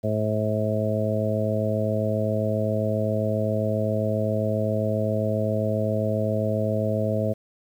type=harmonic tone; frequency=107.5 Hz; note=A2; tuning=40 cents flat; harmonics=1 / 2 / 3 / 4 / 5 / 6; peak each=-26 / -28 / -35 / -32 / -28 / -28 dBFS; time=0.03-7.34 s; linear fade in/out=20 ms; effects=9-bit